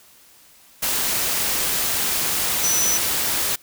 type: tone in noise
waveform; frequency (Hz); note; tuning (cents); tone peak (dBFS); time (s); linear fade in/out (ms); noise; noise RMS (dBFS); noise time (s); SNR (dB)
sine; 5950; F#8; +9; -19; 2.63-2.98; 10; white; -22; 0.82-3.56; 0
effects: white hiss -51 dBFS RMS until 3.62 s